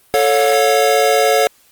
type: chord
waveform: square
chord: A augmented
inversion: none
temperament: equal with one note detuned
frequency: 440 / 554.4 / 714.8 Hz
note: A4 / C#5 / E#5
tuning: 0 / 0 / +40 cents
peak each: -16 dBFS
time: 0.14-1.47 s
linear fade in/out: 0 ms
effects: white hiss -52 dBFS RMS until 1.71 s + Opus 32 kbps